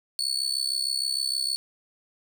35% pulse tone with amplitude modulation, 4435 Hz, C#8, in tune, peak -20 dBFS, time 0.19-1.56 s, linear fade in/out 0 ms, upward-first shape sine, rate 66.5 Hz, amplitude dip 85%, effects none

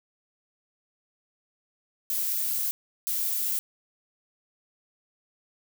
violet noise bursts at uneven times, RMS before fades -28 dBFS, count 2, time 2.1-2.71 / 3.07-3.59 s, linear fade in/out 0 ms, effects none

